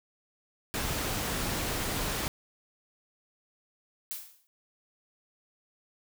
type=noise; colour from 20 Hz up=pink; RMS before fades=-32 dBFS; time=0.74-2.28 s; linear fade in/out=0 ms
type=noise with exponential decay; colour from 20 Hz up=blue; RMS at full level=-34 dBFS; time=4.11-4.47 s; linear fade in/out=0 ms; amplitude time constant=78 ms
effects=none